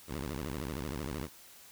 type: tone with vibrato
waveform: 10% pulse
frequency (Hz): 71.2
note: C#2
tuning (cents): +47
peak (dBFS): -28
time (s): 0.07-1.29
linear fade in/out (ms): 50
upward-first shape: sine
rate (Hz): 13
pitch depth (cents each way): 280
effects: white hiss -55 dBFS RMS until 1.71 s